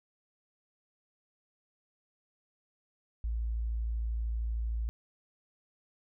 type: tone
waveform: sine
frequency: 56.5 Hz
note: A1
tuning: 47 cents sharp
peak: -30 dBFS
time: 3.24-4.89 s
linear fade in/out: 0 ms
effects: none